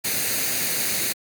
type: noise with comb filter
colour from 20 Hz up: white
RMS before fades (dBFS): -24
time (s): 0.04-1.13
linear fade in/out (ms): 10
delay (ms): 0.46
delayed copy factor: +0.55
effects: high-pass 100 Hz 12 dB/octave + Opus 48 kbps